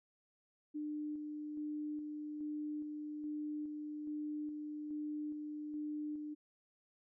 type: tone with tremolo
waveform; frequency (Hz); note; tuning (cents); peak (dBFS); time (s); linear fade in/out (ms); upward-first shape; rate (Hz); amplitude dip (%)
sine; 300; D4; +37; -38; 0.74-6.35; 20; square; 1.2; 30
effects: none